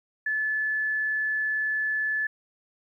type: tone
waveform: sine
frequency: 1731 Hz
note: A6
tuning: 29 cents flat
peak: -24 dBFS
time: 0.26-2.27 s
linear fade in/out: 5 ms
effects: 11-bit